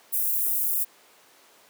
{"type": "high-pass noise", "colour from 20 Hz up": "pink", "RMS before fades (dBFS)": -25, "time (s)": [0.12, 0.85], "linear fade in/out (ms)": 20, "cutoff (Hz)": 12000, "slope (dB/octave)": 24, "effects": ["pink hiss -55 dBFS RMS until 1.69 s", "high-pass 400 Hz 12 dB/octave"]}